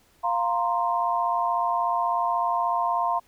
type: chord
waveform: sine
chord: F suspended fourth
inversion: none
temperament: just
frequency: 698.5 / 931.3 / 1047.7 Hz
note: F5 / Bb5 / C6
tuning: 0 / -2 / +2 cents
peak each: -26 dBFS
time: 0.23-3.2 s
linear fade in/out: 20 ms
effects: pink hiss -61 dBFS RMS until 3.27 s